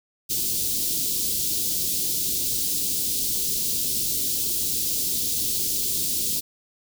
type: band-stop noise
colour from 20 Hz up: white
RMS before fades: -25 dBFS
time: 0.29-6.41 s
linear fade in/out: 20 ms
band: 400 to 3700 Hz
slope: 24 dB/octave
effects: none